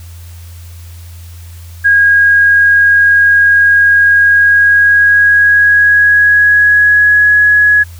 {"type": "tone with pitch glide", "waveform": "sine", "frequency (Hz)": [1637, 1679.1], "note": ["G#6", "G#6"], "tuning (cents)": [-25, 19], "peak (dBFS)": -4, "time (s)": [1.84, 7.84], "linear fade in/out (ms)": 20, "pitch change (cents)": 44, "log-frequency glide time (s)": [4.2, 7.33], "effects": ["added 85 Hz sine -28 dBFS peak until 7.99 s", "white hiss -41 dBFS RMS until 7.99 s"]}